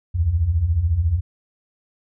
sine beating tone pair, 72.4 / 86.4 Hz, D2 / F2, -24 / -18 cents, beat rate 14 Hz, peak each -23 / -17 dBFS, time 0.14-1.21 s, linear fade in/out 20 ms, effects none

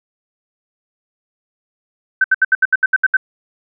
sine tone bursts, 1534 Hz, G6, 38 cents flat, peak -8 dBFS, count 10, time 2.21-3.169 s, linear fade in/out 5 ms, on 32 ms, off 71 ms, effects none

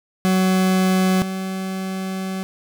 40% pulse tone pair in turn, 187.1 / 189.49 Hz, F#3 / F#3, +20 / +42 cents, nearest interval unison, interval 22 cents, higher second, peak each -14 / -23 dBFS, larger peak first, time 0.25-1.22 / 1.22-2.43 s, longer second, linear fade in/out 0 ms, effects none

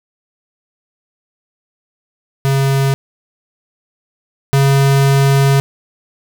square tone pair in turn, 136.5 / 137.77 Hz, C#3 / C#3, -26 / -10 cents, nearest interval unison, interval 16 cents, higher second, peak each -12 / -9 dBFS, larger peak second, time 2.45-2.94 / 4.53-5.6 s, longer second, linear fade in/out 0 ms, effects 7-bit

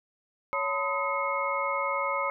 sine tone cluster, 559 / 899 / 1017 / 1261 / 2171 Hz, C#5 / A5 / C6 / D#6 / C#7, +14 / +37 / -50 / +23 / -37 cents, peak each -32 / -37 / -32 / -31 / -33 dBFS, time 0.53-2.3 s, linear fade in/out 0 ms, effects none

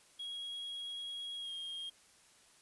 triangle tone with pitch glide, 3303 to 3235 Hz, G#7 to G#7, -10 to -46 cents, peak -39 dBFS, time 0.19-1.9 s, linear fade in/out 10 ms, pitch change -36 cents, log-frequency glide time 1.4-1.51 s, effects white hiss -64 dBFS RMS until 2.61 s + resampled to 24000 Hz

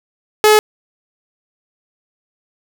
sawtooth tone, 426.5 Hz, G#4, 46 cents sharp, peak -3 dBFS, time 0.44-0.59 s, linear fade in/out 0 ms, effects none

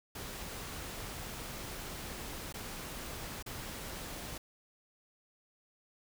pink noise with dropouts, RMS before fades -43 dBFS, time 0.15-4.38 s, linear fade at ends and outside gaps 5 ms, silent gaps 2.526-2.54 / 3.426-3.461 s, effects none

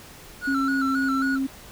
triangle tone with vibrato, 1396.9 Hz, F6, in tune, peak -23 dBFS, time 0.41-1.39 s, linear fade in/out 50 ms, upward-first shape square, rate 3.7 Hz, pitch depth 69 cents each way
sine tone with pitch glide, 272.3 to 268.2 Hz, C#4 to C4, -31 to +43 cents, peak -22 dBFS, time 0.47-1.47 s, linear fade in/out 10 ms, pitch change -26 cents, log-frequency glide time 0.6-0.88 s
effects pink hiss -45 dBFS RMS until 1.71 s

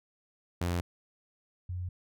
sawtooth / sine tone pair in turn, 87.31 / 90.13 Hz, F2 / F#2, 0 / -45 cents, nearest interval minor second, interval 55 cents, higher second, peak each -25 / -33 dBFS, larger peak first, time 0.61-0.81 / 1.69-1.89 s, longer neither, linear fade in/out 5 ms, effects none

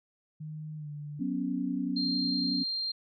sine tone with pitch glide, 154.2 to 147.49 Hz, D#3 to D3, -15 to +8 cents, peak -37 dBFS, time 0.4-1.2 s, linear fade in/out 10 ms, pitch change -77 cents, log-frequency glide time 0.76-0.89 s
sine chord, F# suspended fourth, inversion none, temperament just, 185 / 246.7 / 277.5 Hz, F#3 / B3 / C#4, 0 / -2 / +2 cents, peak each -35 / -33 / -32 dBFS, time 1.19-2.64 s, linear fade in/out 20 ms
sine tone, 4186 Hz, C8, in tune, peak -30 dBFS, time 1.96-2.92 s, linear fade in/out 10 ms
effects none

